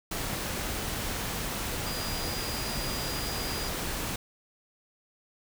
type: tone in noise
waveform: sine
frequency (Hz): 4875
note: D#8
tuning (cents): -36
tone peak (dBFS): -38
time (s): 1.86-3.69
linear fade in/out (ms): 5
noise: pink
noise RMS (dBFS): -33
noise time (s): 0.11-4.16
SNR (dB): -8
effects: none